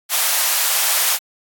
white high-pass noise, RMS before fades -17 dBFS, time 0.09-1.19 s, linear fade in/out 50 ms, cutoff 610 Hz, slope 24 dB/octave, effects AAC 64 kbps

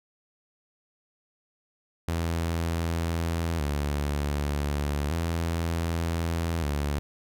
sawtooth tone with vibrato, 77.78 Hz, D#2, in tune, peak -22 dBFS, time 2.08-6.99 s, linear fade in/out 0 ms, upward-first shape square, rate 0.33 Hz, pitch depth 120 cents each way, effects none

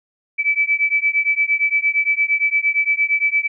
sine beating tone pair, 2302 / 2310.7 Hz, D7 / D7, -35 / -29 cents, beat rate 8.7 Hz, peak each -18 / -18 dBFS, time 0.38-3.48 s, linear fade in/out 20 ms, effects none

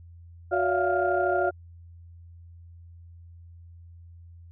sine tone cluster, 364.5 / 571 / 675 / 708 / 1403 Hz, F#4 / D5 / E5 / F5 / F6, -26 / -49 / +41 / +23 / +8 cents, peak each -27 / -28 / -28 / -27 / -30 dBFS, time 0.51-1.51 s, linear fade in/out 20 ms, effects tanh soft clip ceiling -10 dBFS + added 85 Hz sine -45 dBFS peak until 4.51 s

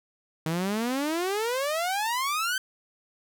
sawtooth exponential sweep, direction up, 155.56 to 1568 Hz, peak -22 dBFS, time 0.46-2.58 s, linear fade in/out 2 ms, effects none

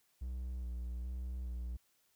triangle tone with vibrato, 61.4 Hz, B1, 9 cents flat, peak -36 dBFS, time 0.21-1.77 s, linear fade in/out 10 ms, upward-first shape square, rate 1.2 Hz, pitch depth 30 cents each way, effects white hiss -74 dBFS RMS until 2.15 s

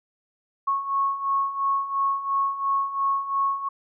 sine beating tone pair, 1098 / 1100.9 Hz, C#6 / C#6, -17 / -12 cents, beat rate 2.9 Hz, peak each -28 / -23 dBFS, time 0.67-3.69 s, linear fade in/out 10 ms, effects none

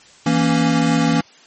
square chord, A# diminished, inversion second, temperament equal, 164.81 / 233.1 / 277.2 Hz, E3 / A#3 / C#4, 0 / 0 / 0 cents, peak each -19 dBFS, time 0.26-1.21 s, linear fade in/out 5 ms, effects white hiss -47 dBFS RMS until 1.46 s + MP3 32 kbps

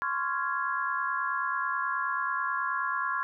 sine chord, Db major seventh, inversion third, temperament just, 1039.4 / 1108.7 / 1385.9 / 1663.1 Hz, C6 / Db6 / F6 / Ab6, -12 / 0 / -14 / +2 cents, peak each -33 dBFS, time 0.02-3.23 s, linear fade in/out 0 ms, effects none

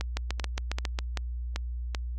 two click trains, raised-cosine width 0.2 ms, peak -14 / -13 dBFS, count 6 / 7, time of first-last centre 0.01-1.948 / 0.17-0.989 s, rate 2.58 / 7.33 Hz, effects added 60 Hz sine -31 dBFS peak until 2.18 s + AAC 48 kbps

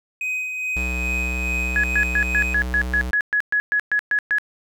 triangle tone with tremolo, 2511 Hz, D#7, 15 cents sharp, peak -20 dBFS, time 0.21-2.54 s, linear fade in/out 2 ms, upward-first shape sine, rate 2.4 Hz, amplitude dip 40%
square tone, 62.4 Hz, B1, 19 cents sharp, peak -25 dBFS, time 0.76-3.11 s, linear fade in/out 5 ms
sine tone bursts, 1683 Hz, G#6, 23 cents sharp, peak -16 dBFS, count 14, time 1.76-4.384 s, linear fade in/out 0 ms, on 76 ms, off 120 ms
effects none

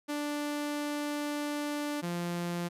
sawtooth tone pair in turn, 293.7 / 173.43 Hz, D4 / F3, 0 / -12 cents, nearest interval major sixth, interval 912 cents, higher first, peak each -28 dBFS, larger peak neither, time 0.08-2.02 / 2.02-2.69 s, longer first, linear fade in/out 20 ms, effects resampled to 32000 Hz

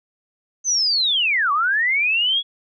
sine linear two-way sweep, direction down then up, 6272 to 1108.7 to 3393 Hz, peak -16 dBFS, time 0.64-2.43 s, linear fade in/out 50 ms, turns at 1.52 s, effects none

